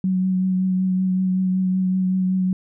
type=tone with vibrato; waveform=sine; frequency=186.2 Hz; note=F#3; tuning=11 cents sharp; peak=-17 dBFS; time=0.04-2.53 s; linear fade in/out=2 ms; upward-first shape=triangle; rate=5.3 Hz; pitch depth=21 cents each way; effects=none